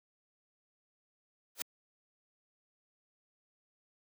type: noise with exponential growth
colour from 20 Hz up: white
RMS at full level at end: -31 dBFS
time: 1.55-1.62 s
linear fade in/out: 2 ms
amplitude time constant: 15 ms
effects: high-pass 200 Hz 12 dB/octave